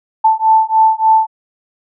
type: beating tone pair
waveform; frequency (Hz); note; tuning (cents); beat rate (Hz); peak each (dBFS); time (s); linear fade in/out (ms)
sine; 880 / 883.4; A5 / A5; 0 / +7; 3.4; -11; 0.24-1.27; 10
effects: none